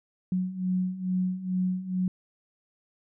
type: beating tone pair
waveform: sine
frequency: 182.5 / 184.8 Hz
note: F#3 / F#3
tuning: -24 / -2 cents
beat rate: 2.3 Hz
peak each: -31 / -27 dBFS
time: 0.32-2.08 s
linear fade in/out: 2 ms
effects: none